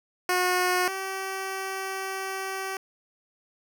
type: tone pair in turn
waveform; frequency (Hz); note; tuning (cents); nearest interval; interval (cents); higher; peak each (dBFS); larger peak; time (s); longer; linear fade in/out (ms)
10% pulse; 362.5 / 384.1; F#4 / G4; -35 / -35; minor second; 100; second; -14 / -22; first; 0.29-0.88 / 0.88-2.77; second; 2
effects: none